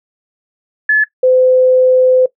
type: tone pair in turn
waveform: sine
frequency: 1720 / 511.4 Hz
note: A6 / C5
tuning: -40 / -40 cents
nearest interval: octave + major sixth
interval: 2100 cents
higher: first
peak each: -6 dBFS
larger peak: neither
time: 0.89-1.04 / 1.23-2.26 s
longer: second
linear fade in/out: 5 ms
effects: noise-tail reverb RT60 0.1 s tail -19 dB re dry